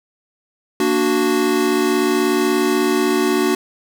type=chord; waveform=square; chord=Bb augmented; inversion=none; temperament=equal; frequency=233.1 / 293.7 / 370 Hz; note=Bb3 / D4 / F#4; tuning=0 / 0 / 0 cents; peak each=-23 / -20 / -18 dBFS; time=0.8-3.55 s; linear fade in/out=2 ms; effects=none